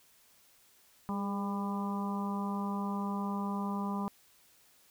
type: harmonic tone with a mistuned harmonic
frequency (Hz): 199.7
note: G3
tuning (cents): +32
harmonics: 1 / 2 / 3 / 4 / 5 / 6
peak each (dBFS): -33 / -45 / -49 / -43 / -40 / -45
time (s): 1.09-4.08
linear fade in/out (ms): 0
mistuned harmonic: 2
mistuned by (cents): +43
effects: white hiss -64 dBFS RMS until 4.9 s